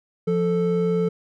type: tone pair together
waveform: triangle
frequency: 174.61 / 440 Hz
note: F3 / A4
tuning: 0 / 0 cents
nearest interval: octave + major third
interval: 1600 cents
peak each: -20 / -19 dBFS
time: 0.27-1.09 s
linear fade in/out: 10 ms
effects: none